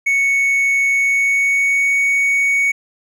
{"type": "tone with pitch glide", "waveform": "triangle", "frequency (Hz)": [2217, 2232], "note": ["C#7", "C#7"], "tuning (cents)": [0, 11], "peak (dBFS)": -11, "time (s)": [0.06, 2.72], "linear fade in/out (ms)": 10, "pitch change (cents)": 11, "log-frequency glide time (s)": [0.88, 1.97], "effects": []}